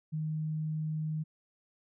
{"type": "tone", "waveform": "sine", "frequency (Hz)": 155.56, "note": "D#3", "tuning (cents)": 0, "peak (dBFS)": -31, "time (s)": [0.12, 1.24], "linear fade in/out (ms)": 20, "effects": []}